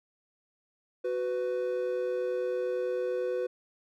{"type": "tone pair together", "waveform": "triangle", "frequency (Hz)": [370, 498.9], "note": ["F#4", "B4"], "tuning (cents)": [0, 17], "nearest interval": "perfect fourth", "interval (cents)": 517, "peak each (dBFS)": [-31, -28], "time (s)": [1.04, 3.47], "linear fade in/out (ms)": 10, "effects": []}